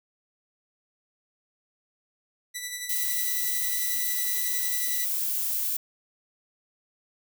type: tone with tremolo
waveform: 10% pulse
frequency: 1973 Hz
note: B6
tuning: 2 cents flat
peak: -22 dBFS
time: 2.54-5.06 s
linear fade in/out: 20 ms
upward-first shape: sine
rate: 11 Hz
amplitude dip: 45%
type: noise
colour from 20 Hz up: violet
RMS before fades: -28 dBFS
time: 2.89-5.77 s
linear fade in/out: 5 ms
effects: none